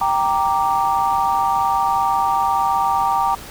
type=chord; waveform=sine; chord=G minor; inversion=none; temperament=equal; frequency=784 / 932.3 / 1174.7 Hz; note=G5 / Bb5 / D6; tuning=0 / 0 / 0 cents; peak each=-19 / -19 / -21 dBFS; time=0.01-3.35 s; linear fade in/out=5 ms; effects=pink hiss -36 dBFS RMS until 3.5 s